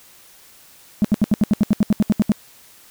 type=tone bursts; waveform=sine; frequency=210 Hz; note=G#3; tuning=19 cents sharp; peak=-9 dBFS; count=14; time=1.02-2.319 s; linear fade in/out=0 ms; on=25 ms; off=73 ms; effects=tanh soft clip ceiling -9 dBFS + white hiss -48 dBFS RMS until 2.9 s